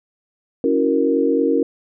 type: chord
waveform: sine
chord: F# dominant seventh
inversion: second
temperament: equal with one note detuned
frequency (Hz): 277.2 / 326.2 / 370 / 466.2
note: C#4 / E4 / F#4 / A#4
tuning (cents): 0 / -18 / 0 / 0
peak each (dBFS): -19 / -21 / -23 / -18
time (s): 0.64-1.63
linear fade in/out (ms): 2
effects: none